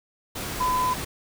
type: tone in noise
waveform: sine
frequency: 1008 Hz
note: B5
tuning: 35 cents sharp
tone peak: -21 dBFS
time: 0.6-0.94 s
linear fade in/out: 10 ms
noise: pink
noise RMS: -32 dBFS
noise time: 0.35-1.05 s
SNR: +8 dB
effects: none